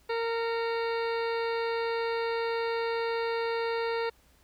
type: harmonic tone with a mistuned harmonic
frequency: 460.9 Hz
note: A#4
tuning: 20 cents flat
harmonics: 1 / 2 / 3 / 4 / 5 / 6 / 8 / 9 / 10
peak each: -29 / -35 / -39 / -41 / -43 / -45 / -47 / -48 / -49 dBFS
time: 0.09-4.1 s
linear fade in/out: 10 ms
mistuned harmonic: 5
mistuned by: -45 cents
effects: added 60 Hz sine -64 dBFS peak until 4.43 s + pink hiss -64 dBFS RMS until 4.43 s